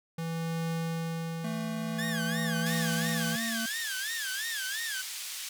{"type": "tone with tremolo", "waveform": "square", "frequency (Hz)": 164.81, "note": "E3", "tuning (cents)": 0, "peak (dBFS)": -30, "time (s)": [0.18, 3.36], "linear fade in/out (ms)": 5, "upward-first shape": "triangle", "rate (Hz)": 0.48, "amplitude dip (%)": 60}
{"type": "tone with pitch glide", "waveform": "square", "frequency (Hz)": [222, 227.2], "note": ["A3", "A#3"], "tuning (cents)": [16, -44], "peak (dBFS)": -34, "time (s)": [1.44, 3.66], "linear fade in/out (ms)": 5, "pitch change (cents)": 40, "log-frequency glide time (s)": [1.74, 3.05]}
{"type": "tone with vibrato", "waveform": "sawtooth", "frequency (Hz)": 1679, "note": "G#6", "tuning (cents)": 18, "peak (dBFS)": -30, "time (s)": [1.98, 5.02], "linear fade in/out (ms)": 10, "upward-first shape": "sine", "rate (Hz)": 2.9, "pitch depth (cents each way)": 180}
{"type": "band-pass noise", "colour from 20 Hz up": "pink", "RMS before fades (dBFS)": -39, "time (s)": [2.66, 5.49], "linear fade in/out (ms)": 5, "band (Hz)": [3000, 13000], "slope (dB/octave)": 12}
{"effects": []}